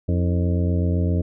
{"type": "harmonic tone with a mistuned harmonic", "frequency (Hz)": 87.9, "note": "F2", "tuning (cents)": 12, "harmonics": [1, 2, 3, 4, 5, 6, 7], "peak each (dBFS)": [-19, -25, -29, -31, -33, -35, -36], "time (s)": [0.08, 1.22], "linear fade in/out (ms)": 10, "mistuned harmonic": 4, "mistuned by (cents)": -110, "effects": []}